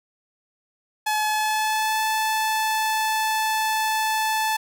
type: tone with pitch glide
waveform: sawtooth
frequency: 855 to 873.5 Hz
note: A5 to A5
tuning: -50 to -13 cents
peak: -17 dBFS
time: 1.06-4.57 s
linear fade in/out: 10 ms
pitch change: +37 cents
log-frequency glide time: 1.25-2.03 s
effects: none